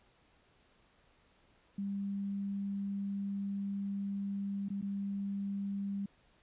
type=tone with dropouts; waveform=sine; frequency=198.9 Hz; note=G3; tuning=25 cents sharp; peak=-34 dBFS; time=1.78-6.06 s; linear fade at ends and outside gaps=5 ms; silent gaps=4.686-4.702 / 4.814-4.824 s; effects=pink hiss -68 dBFS RMS until 6.42 s + resampled to 8000 Hz